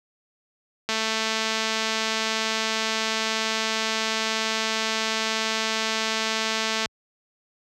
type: click train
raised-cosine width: 0.2 ms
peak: -8 dBFS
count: 1320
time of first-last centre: 0.89-6.858 s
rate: 221 Hz
effects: high-pass 60 Hz 12 dB/octave